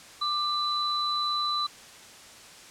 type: tone pair together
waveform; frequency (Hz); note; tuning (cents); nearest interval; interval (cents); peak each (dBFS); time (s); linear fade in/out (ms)
sine; 1186 / 3989; D6 / B7; +17 / +17; octave + major sixth; 2100; -28; 0.21-1.67; 10
effects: white hiss -48 dBFS RMS until 2.7 s + low-pass 8000 Hz 12 dB/octave